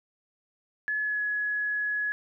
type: tone with pitch glide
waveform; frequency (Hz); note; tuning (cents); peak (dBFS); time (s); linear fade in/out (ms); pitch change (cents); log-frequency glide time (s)
sine; 1708 to 1687.4; G#6 to G#6; +48 to +27; -26; 0.88-2.12; 0; -21; 1-1.22
effects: none